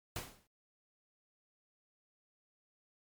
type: noise with exponential decay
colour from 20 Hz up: pink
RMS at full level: -38 dBFS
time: 0.16-0.47 s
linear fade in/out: 1 ms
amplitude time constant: 67 ms
effects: MP3 96 kbps